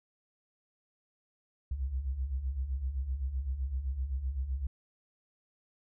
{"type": "beating tone pair", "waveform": "sine", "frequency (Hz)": [60.5, 68.3], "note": ["B1", "C#2"], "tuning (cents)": [-35, -25], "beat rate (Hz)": 7.8, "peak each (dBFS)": [-38, -32], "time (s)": [1.71, 4.67], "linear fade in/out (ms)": 5, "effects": []}